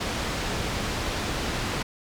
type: low-pass noise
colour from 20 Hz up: pink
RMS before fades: -29 dBFS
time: 0-1.83 s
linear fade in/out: 10 ms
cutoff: 5900 Hz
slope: 12 dB/octave
effects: none